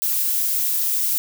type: noise with flanger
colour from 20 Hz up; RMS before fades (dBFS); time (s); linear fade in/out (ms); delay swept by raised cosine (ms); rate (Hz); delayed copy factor
violet; -21; 0.02-1.18; 0; 1.8 to 5.8; 2.1; +0.6
effects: none